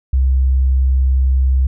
sine tone, 65.5 Hz, C2, 2 cents sharp, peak -10 dBFS, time 0.13-1.67 s, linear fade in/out 5 ms, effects none

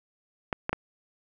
clicks, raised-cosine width 0.5 ms, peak -12 dBFS, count 3, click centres 0.528 / 0.694 / 0.73 s, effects none

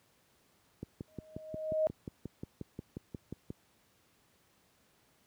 click train, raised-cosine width 3 ms, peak -26 dBFS, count 16, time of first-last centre 0.83-3.504 s, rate 5.61 Hz
sine tone with exponential growth, 626 Hz, D#5, 10 cents sharp, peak -24 dBFS, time 1.08-1.87 s, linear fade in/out 0 ms, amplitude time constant 170 ms
effects pink hiss -69 dBFS RMS until 5.26 s + high-pass 80 Hz 12 dB/octave

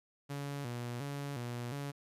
sawtooth tone with vibrato, 130.81 Hz, C3, in tune, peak -34 dBFS, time 0.29-1.92 s, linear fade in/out 20 ms, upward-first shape square, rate 1.4 Hz, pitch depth 140 cents each way, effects resampled to 32000 Hz + 12-bit

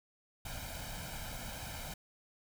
pink noise with comb filter, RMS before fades -43 dBFS, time 0.45-1.94 s, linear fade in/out 5 ms, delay 1.3 ms, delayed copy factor +0.75, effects none

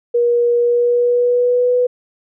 sine tone with pitch glide, 477.5 to 494.6 Hz, A#4 to B4, +42 to +3 cents, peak -11 dBFS, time 0.14-1.87 s, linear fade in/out 10 ms, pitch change +61 cents, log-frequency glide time 0.57-1.74 s, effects none

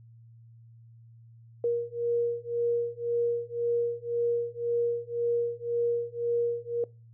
sine beating tone pair, 471.8 / 473.7 Hz, A#4 / A#4, +21 / +28 cents, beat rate 1.9 Hz, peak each -29 / -29 dBFS, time 1.64-6.84 s, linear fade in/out 2 ms, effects noise-tail reverb RT60 0.3 s tail -23 dB re dry + added 115 Hz sine -50 dBFS peak until 7.13 s

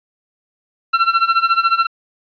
40% pulse tone with tremolo, 1354 Hz, E6, 46 cents sharp, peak -8 dBFS, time 0.93-1.87 s, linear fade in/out 10 ms, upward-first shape sine, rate 14 Hz, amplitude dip 85%, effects resampled to 11025 Hz + 8-bit

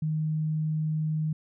sine tone, 155.56 Hz, D#3, in tune, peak -25 dBFS, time 0.02-1.33 s, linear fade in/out 5 ms, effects none

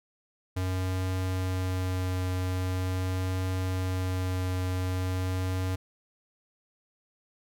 square tone with vibrato, 92.5 Hz, F#2, in tune, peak -28 dBFS, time 0.56-5.76 s, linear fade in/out 10 ms, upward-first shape triangle, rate 0.43 Hz, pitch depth 11 cents each way, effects none

